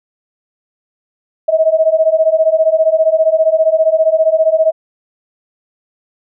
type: beating tone pair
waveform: sine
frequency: 630 / 645 Hz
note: D#5 / E5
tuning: +21 / -38 cents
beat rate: 15 Hz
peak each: -12 / -11 dBFS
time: 1.48-4.72 s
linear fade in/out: 10 ms
effects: none